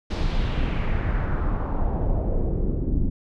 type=noise with low-pass filter sweep; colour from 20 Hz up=brown; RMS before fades=-23 dBFS; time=0.1-3.1 s; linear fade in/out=10 ms; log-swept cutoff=4900 to 260 Hz; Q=1.9; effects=none